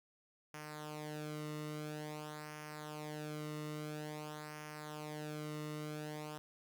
sawtooth tone with flanger, 151.6 Hz, D#3, 45 cents flat, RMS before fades -45 dBFS, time 0.54-6.38 s, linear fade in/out 0 ms, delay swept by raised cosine 0.25 to 1.25 ms, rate 0.49 Hz, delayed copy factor -0.7, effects none

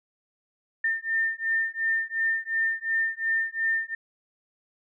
sine beating tone pair, 1804 / 1806.8 Hz, A6 / A6, +43 / +45 cents, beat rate 2.8 Hz, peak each -27 dBFS, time 0.84-3.95 s, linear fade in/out 5 ms, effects none

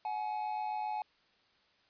triangle tone pair together, 739.5 / 847 Hz, F#5 / G#5, -1 / +34 cents, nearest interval major second, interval 235 cents, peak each -38 / -33 dBFS, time 0.05-1.02 s, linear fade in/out 2 ms, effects white hiss -69 dBFS RMS until 1.89 s + resampled to 11025 Hz

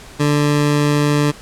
20% pulse tone, 146.83 Hz, D3, in tune, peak -8 dBFS, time 0.19-1.32 s, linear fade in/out 20 ms, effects pink hiss -39 dBFS RMS until 1.41 s + low-pass 10000 Hz 12 dB/octave

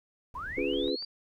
brown noise, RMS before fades -46 dBFS, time 0.34-0.9 s, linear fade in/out 2 ms
sine linear sweep, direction up, 932.3 to 4768 Hz, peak -35 dBFS, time 0.35-1.05 s, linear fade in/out 5 ms
sine chord, C# dominant seventh, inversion none, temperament just, 277.2 / 346.5 / 415.8 / 498.9 Hz, C#4 / E#4 / G#4 / B4, 0 / -14 / +2 / +17 cents, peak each -33 dBFS, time 0.57-0.96 s, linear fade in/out 10 ms
click train, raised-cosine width 0.5 ms, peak -37 dBFS, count 4, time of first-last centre 0.59-1.025 s, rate 6.9 Hz
effects none

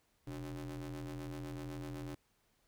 35% pulse ring-modulated tone, 82.41 Hz, E2, in tune, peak -37 dBFS, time 0.27-2.15 s, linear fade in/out 5 ms, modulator 210 Hz, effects pink hiss -75 dBFS RMS until 2.67 s

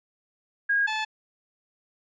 sine / 15% pulse tone pair in turn, 1634 / 868.6 Hz, G#6 / A5, -29 / -23 cents, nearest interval major seventh, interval 1094 cents, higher first, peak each -20 dBFS, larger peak neither, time 0.69-0.87 / 0.87-1.05 s, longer neither, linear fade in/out 10 ms, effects resampled to 16000 Hz

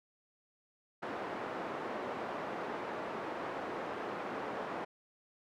pink band-pass noise, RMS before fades -40 dBFS, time 1.02-4.85 s, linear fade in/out 10 ms, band 350 to 1300 Hz, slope 12 dB/octave, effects none

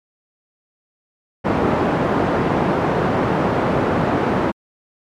pink band-pass noise, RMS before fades -18 dBFS, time 1.44-4.52 s, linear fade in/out 20 ms, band 150 to 1100 Hz, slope 12 dB/octave, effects MP3 96 kbps

